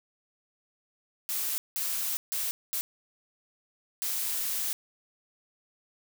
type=noise bursts at uneven times; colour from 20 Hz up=blue; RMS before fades=-31 dBFS; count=5; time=1.29-1.58 / 1.76-2.17 / 2.32-2.51 / 2.73-2.81 / 4.02-4.73 s; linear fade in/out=0 ms; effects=none